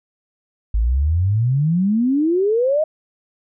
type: exponential sweep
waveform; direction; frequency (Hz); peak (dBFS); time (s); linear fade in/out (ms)
sine; up; 51.1 to 641; -14; 0.74-2.84; 5
effects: none